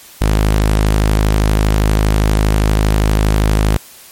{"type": "tone", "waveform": "sawtooth", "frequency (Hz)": 52.5, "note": "G#1", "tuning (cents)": 19, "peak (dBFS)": -6, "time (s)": [0.21, 3.77], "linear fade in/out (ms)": 5, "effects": ["white hiss -39 dBFS RMS until 4.11 s", "MP3 64 kbps"]}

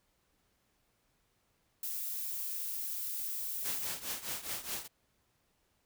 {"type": "noise", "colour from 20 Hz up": "violet", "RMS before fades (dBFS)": -38, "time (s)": [1.83, 3.87], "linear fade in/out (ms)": 2}
{"type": "noise with tremolo", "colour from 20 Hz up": "white", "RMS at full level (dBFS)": -36, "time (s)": [3.64, 4.88], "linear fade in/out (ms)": 20, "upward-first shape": "triangle", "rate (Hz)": 4.8, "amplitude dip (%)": 85}
{"effects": ["pink hiss -75 dBFS RMS until 5.85 s"]}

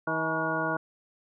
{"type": "harmonic tone with a mistuned harmonic", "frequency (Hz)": 160, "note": "D#3", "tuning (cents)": 49, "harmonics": [1, 2, 3, 4, 5, 6, 7, 9], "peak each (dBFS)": [-37, -34, -37, -33, -37, -36, -35, -31], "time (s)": [0.07, 0.77], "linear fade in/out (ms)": 5, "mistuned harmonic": 5, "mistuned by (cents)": 94, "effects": []}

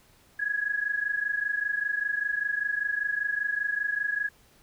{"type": "tone pair together", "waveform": "sine", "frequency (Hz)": [1661.2, 1686.3], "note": ["G#6", "G#6"], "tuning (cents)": [0, 26], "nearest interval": "unison", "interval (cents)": 26, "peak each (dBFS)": [-28, -30], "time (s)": [0.39, 4.29], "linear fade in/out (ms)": 10, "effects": ["pink hiss -60 dBFS RMS until 4.62 s"]}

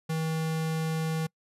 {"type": "tone", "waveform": "square", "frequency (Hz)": 160, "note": "D#3", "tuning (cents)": 49, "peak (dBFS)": -28, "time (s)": [0.09, 1.27], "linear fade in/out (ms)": 10, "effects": ["noise-tail reverb RT60 0.1 s tail -26 dB re dry", "resampled to 32000 Hz"]}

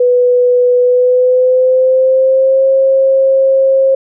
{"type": "tone with pitch glide", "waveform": "sine", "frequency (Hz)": [493.9, 535.5], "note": ["B4", "C5"], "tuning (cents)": [0, 40], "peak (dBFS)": -6, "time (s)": [0, 3.95], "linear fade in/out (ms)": 5, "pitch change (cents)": 140, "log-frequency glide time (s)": [0.8, 2.66], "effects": []}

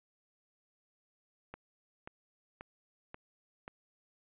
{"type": "click train", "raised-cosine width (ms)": 0.5, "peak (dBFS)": -29, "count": 5, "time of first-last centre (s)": [1.54, 3.679], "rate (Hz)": 1.87, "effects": ["resampled to 8000 Hz"]}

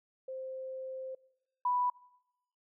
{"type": "tone pair in turn", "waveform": "sine", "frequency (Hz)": [523.3, 987.9], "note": ["C5", "B5"], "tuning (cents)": [0, 0], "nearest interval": "major seventh", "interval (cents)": 1100, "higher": "second", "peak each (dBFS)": [-38, -27], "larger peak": "second", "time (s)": [[0.28, 1.15], [1.65, 1.9]], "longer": "first", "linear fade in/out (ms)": 5, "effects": ["noise-tail reverb RT60 0.9 s tail -23 dB re dry"]}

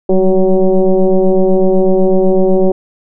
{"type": "tone with frequency modulation", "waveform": "sine", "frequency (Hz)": 185, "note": "F#3", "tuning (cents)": 0, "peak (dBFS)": -6, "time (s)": [0.09, 2.72], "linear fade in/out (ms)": 5, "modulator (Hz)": 189, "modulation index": 2, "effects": []}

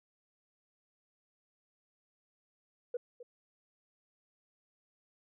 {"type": "tone with echo", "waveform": "sine", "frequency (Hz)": 486.4, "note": "B4", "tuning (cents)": -26, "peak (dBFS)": -31, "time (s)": [2.94, 2.97], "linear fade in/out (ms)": 5, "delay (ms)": 260, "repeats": 1, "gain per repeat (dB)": -15, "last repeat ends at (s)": 3.23, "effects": ["tanh soft clip ceiling -28 dBFS"]}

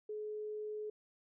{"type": "tone", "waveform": "sine", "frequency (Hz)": 425.1, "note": "G#4", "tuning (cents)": 40, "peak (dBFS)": -39, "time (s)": [0.09, 0.9], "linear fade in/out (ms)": 5, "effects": []}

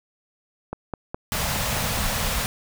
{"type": "click train", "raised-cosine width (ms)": 1, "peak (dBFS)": -15, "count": 7, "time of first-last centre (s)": [0.73, 1.975], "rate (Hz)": 4.82}
{"type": "band-stop noise", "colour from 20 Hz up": "pink", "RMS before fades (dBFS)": -25, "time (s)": [1.32, 2.46], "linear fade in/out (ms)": 0, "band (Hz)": [240, 470], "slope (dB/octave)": 48}
{"effects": []}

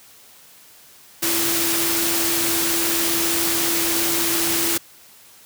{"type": "tone in noise", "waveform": "sine", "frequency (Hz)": 334.9, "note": "E4", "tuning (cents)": 27, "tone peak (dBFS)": -26, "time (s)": [1.22, 4.78], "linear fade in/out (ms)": 10, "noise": "white", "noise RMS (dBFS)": -21, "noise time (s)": [1.22, 4.78], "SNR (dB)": -8, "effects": ["white hiss -48 dBFS RMS until 5.45 s", "high-pass 60 Hz 12 dB/octave"]}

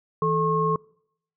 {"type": "tone cluster", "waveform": "sine", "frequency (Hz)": [162.6, 436.3, 1082], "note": ["E3", "A4", "C#6"], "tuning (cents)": [-23, -15, -42], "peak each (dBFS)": [-26, -24, -23], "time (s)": [0.22, 0.76], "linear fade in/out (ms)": 2, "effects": ["noise-tail reverb RT60 0.7 s tail -25 dB re dry"]}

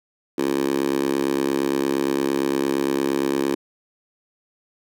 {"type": "tone with high-pass filter", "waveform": "10% pulse", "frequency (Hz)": 68.7, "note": "C#2", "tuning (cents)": -15, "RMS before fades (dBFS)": -22, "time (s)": [0.38, 3.55], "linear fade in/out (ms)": 5, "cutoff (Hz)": 320, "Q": 2.7, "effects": []}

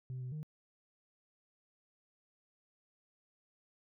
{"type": "tone with pitch steps", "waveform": "sine", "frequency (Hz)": [128.3, 126.7, 153.1], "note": ["C3", "B2", "D#3"], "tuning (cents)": [-34, 45, -28], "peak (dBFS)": -37, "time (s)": [0.1, 0.43], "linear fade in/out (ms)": 0, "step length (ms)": 110, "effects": ["tanh soft clip ceiling -37 dBFS"]}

